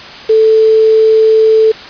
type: tone with quantisation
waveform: sine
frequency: 440 Hz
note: A4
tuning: in tune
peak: -4 dBFS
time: 0.29-1.72 s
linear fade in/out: 10 ms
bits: 4
effects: white hiss -29 dBFS RMS until 1.89 s + resampled to 11025 Hz